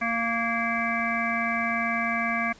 harmonic tone with a mistuned harmonic, 230.7 Hz, A#3, 18 cents flat, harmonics 1 / 3 / 5 / 7 / 9 / 10, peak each -31 / -31 / -31 / -31 / -31 / -31 dBFS, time 0.01-2.53 s, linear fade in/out 10 ms, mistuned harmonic 7, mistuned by +29 cents, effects pink hiss -52 dBFS RMS until 2.59 s + resampled to 16000 Hz

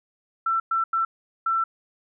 sine tone bursts at uneven times, 1340 Hz, E6, 28 cents sharp, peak -20 dBFS, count 4, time 0.46-0.6 / 0.71-0.84 / 0.93-1.05 / 1.46-1.64 s, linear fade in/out 5 ms, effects none

